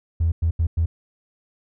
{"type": "tone bursts at uneven times", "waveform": "triangle", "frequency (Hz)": 82.41, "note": "E2", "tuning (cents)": 0, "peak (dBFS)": -13, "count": 4, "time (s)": [[0.2, 0.32], [0.42, 0.51], [0.59, 0.67], [0.77, 0.86]], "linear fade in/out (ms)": 10, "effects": ["tanh soft clip ceiling -14 dBFS"]}